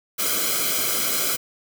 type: noise with comb filter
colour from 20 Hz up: white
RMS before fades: -23 dBFS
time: 0.18-1.37 s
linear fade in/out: 20 ms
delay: 1.1 ms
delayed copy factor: -0.95
effects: none